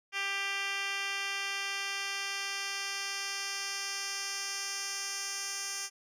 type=tone with band-pass filter sweep; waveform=10% pulse; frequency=395.4 Hz; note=G4; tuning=15 cents sharp; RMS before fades=-36 dBFS; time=0.12-5.9 s; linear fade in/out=50 ms; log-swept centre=3000 to 6500 Hz; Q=1.6; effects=none